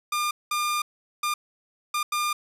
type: tone bursts at uneven times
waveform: sawtooth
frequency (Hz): 1204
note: D6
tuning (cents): +43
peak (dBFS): -20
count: 5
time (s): 0.12-0.31 / 0.51-0.82 / 1.23-1.34 / 1.94-2.03 / 2.12-2.33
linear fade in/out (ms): 5
effects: resampled to 32000 Hz + 8-bit